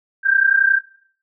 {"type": "tone pair together", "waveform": "sine", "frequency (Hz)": [1568, 1599.1], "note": ["G6", "G6"], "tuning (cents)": [0, 34], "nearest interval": "unison", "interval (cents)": 34, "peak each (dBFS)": -15, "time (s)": [0.23, 0.81], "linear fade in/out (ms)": 50, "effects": ["noise-tail reverb RT60 0.6 s tail -21 dB re dry"]}